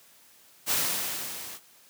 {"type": "noise with level ramp", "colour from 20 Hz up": "white", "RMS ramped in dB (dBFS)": [-24, -42], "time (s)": [0.66, 1.6], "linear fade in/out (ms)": 50, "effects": ["white hiss -57 dBFS RMS until 1.89 s", "high-pass 100 Hz 12 dB/octave"]}